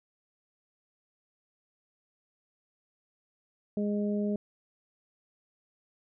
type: harmonic tone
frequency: 206.5 Hz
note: G#3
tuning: 10 cents flat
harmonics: 1 / 2 / 3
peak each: -28 / -34 / -38 dBFS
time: 3.77-4.36 s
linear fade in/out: 2 ms
effects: none